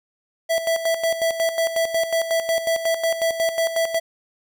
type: tone with tremolo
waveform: square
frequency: 659.3 Hz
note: E5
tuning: in tune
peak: -18 dBFS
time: 0.49-4 s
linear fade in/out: 20 ms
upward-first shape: square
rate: 5.5 Hz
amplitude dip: 65%
effects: none